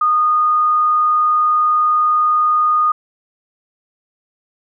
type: tone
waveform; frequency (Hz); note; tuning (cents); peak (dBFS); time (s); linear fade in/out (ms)
sine; 1230; D#6; -20; -11; 0.01-2.92; 5
effects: none